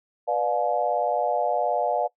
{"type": "chord", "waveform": "sine", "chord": "B diminished seventh", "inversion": "none", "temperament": "just", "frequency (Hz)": [493.9, 592.7, 711.2, 853.4], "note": ["B4", "D5", "F5", "Ab5"], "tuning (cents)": [0, 16, 31, 47], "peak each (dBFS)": [-29, -26, -25, -29], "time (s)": [0.27, 2.08], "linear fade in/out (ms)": 20, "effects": ["noise-tail reverb RT60 0.1 s tail -21 dB re dry"]}